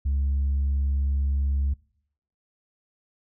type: tone with tanh clipping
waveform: sine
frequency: 69.3 Hz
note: C#2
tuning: in tune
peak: -22 dBFS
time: 0.05-1.74 s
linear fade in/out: 10 ms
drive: 1 dB
effects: noise-tail reverb RT60 0.7 s tail -23 dB re dry